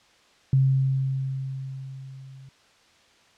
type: tone with level ramp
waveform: sine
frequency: 133.7 Hz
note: C3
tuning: 38 cents sharp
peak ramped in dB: -15 to -43 dBFS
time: 0.53-2.49 s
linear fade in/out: 2 ms
effects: white hiss -58 dBFS RMS until 3.37 s + low-pass 5000 Hz 12 dB/octave